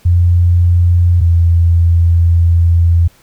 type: tone pair in turn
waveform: sine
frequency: 87.31 / 84.82 Hz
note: F2 / E2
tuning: 0 / +50 cents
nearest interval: minor second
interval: 50 cents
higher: first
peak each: -6 dBFS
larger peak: neither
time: 0.05-1.21 / 1.21-3.08 s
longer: second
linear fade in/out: 10 ms
effects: pink hiss -48 dBFS RMS until 3.22 s